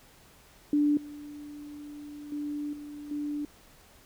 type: tone with level steps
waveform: sine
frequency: 293.7 Hz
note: D4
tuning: in tune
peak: -21 / -40 / -31 / -39 / -30 dBFS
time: 0.73-3.45 s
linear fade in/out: 2 ms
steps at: 0.97 / 2.32 / 2.73 / 3.11 s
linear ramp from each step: 2 ms
effects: pink hiss -57 dBFS RMS until 4.05 s